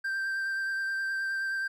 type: tone with vibrato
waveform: triangle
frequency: 1572 Hz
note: G6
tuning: 4 cents sharp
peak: -27 dBFS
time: 0.04-1.68 s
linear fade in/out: 10 ms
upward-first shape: sine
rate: 9.5 Hz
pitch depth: 14 cents each way
effects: none